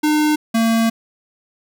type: tone pair in turn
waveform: square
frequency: 303 / 227 Hz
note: D#4 / A#3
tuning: -46 / -46 cents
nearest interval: perfect fourth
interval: 500 cents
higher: first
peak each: -14 dBFS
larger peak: neither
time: 0.03-0.36 / 0.54-0.9 s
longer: second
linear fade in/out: 10 ms
effects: none